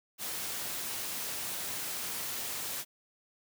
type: noise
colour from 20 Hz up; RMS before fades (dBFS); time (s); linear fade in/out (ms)
white; -37; 0.18-2.85; 50
effects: high-pass 80 Hz 12 dB/octave